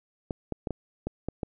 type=clicks; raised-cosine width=2 ms; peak=-17 dBFS; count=7; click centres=0.308 / 0.523 / 0.672 / 0.707 / 1.07 / 1.286 / 1.432 s; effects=none